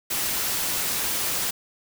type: noise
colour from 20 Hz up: white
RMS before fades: -26 dBFS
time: 0.1-1.51 s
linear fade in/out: 10 ms
effects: none